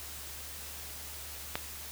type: click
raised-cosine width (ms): 0.3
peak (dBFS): -15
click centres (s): 1.555
effects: added 73 Hz sine -50 dBFS peak until 1.91 s + white hiss -44 dBFS RMS until 1.91 s